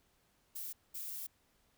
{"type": "noise bursts at uneven times", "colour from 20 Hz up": "violet", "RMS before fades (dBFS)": -43, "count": 2, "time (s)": [[0.55, 0.73], [0.94, 1.27]], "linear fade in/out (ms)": 10, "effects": ["pink hiss -73 dBFS RMS until 1.77 s"]}